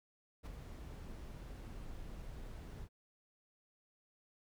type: noise with ADSR envelope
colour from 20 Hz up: brown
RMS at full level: -42 dBFS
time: 0.43-2.89 s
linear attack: 32 ms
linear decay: 12 ms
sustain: -6 dB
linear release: 63 ms
effects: none